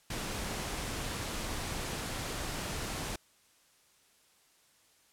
pink noise, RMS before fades -37 dBFS, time 0.1-3.16 s, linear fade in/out 5 ms, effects white hiss -66 dBFS RMS until 5.12 s + low-pass 11000 Hz 12 dB/octave

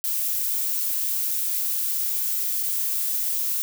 violet noise with dropouts, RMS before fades -25 dBFS, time 0.04-3.62 s, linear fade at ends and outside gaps 0 ms, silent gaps 2.63-2.634 s, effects none

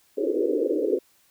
white band-pass noise, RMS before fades -24 dBFS, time 0.17-0.99 s, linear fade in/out 10 ms, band 280 to 530 Hz, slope 96 dB/octave, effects white hiss -62 dBFS RMS until 1.3 s

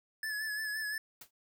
square tone with vibrato, 1722 Hz, A6, 38 cents flat, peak -35 dBFS, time 0.23-0.98 s, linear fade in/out 2 ms, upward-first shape sine, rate 5.8 Hz, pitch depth 40 cents each way
white noise with exponential decay, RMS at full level -44 dBFS, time 1.21-1.31 s, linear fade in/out 5 ms, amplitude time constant 21 ms
effects none

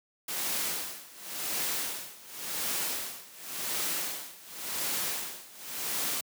white noise with tremolo, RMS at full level -31 dBFS, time 0.28-6.21 s, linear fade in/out 5 ms, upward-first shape sine, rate 0.91 Hz, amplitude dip 90%, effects high-pass 150 Hz 12 dB/octave

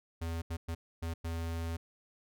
square tone bursts at uneven times, 82.9 Hz, E2, 10 cents sharp, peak -35 dBFS, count 5, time 0.21-0.42 / 0.5-0.57 / 0.68-0.75 / 1.02-1.14 / 1.24-1.77 s, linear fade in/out 10 ms, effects none

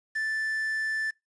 triangle tone with quantisation, 1760 Hz, A6, in tune, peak -25 dBFS, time 0.15-1.11 s, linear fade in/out 10 ms, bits 8, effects noise-tail reverb RT60 0.2 s tail -25 dB re dry + resampled to 22050 Hz

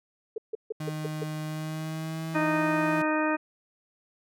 sine tone bursts, 440 Hz, A4, in tune, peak -28 dBFS, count 6, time 0.36-1.236 s, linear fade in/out 5 ms, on 21 ms, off 150 ms
35% pulse tone with pitch glide, 154.5 to 164.64 Hz, D#3 to E3, -12 to -2 cents, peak -30 dBFS, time 0.8-3.02 s, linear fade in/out 5 ms, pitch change +110 cents, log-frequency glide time 1.44-2.64 s
harmonic tone, 308.8 Hz, D#4, 13 cents flat, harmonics 1 / 2 / 3 / 4 / 5 / 6 / 8, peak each -27 / -30 / -32 / -33 / -34 / -35 / -36 dBFS, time 2.34-3.37 s, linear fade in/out 20 ms
effects none

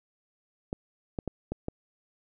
clicks, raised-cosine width 2 ms, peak -18 dBFS, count 5, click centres 0.729 / 1.188 / 1.277 / 1.52 / 1.684 s, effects none

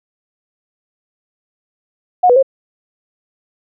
sine tone with pitch steps, 725 / 492 / 536 Hz, F#5 / B4 / C5, -35 / -7 / +42 cents, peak -6 dBFS, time 2.23-2.428 s, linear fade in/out 10 ms, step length 66 ms, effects none

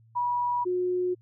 sine tone pair in turn, 971 / 361.9 Hz, B5 / F#4, -30 / -38 cents, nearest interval octave + perfect fourth, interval 1708 cents, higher first, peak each -24 dBFS, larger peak neither, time 0.15-0.65 / 0.65-1.15 s, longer neither, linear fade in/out 20 ms, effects added 113 Hz sine -55 dBFS peak until 1.21 s

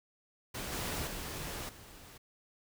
pink noise with level steps, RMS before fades -40 / -37 / -41 / -53 dBFS, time 0.54-2.18 s, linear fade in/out 10 ms, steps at 0.72 / 1.07 / 1.69 s, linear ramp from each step 2 ms, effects none

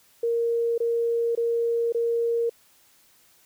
sine tone bursts, 466.2 Hz, A#4, in tune, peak -21 dBFS, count 4, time 0.23-2.496 s, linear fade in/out 5 ms, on 550 ms, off 22 ms, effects white hiss -59 dBFS RMS until 3.45 s

